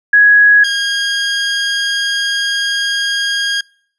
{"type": "tone pair in turn", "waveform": ["sine", "20% pulse"], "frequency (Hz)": [1668, 1626.1], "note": ["G#6", "G#6"], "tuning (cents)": [7, -37], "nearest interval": "unison", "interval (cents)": 44, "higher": "first", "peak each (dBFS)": [-4, -9], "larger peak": "first", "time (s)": [[0.13, 0.64], [0.64, 3.61]], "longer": "second", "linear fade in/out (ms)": 5, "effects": ["noise-tail reverb RT60 0.6 s tail -26 dB re dry", "resampled to 22050 Hz"]}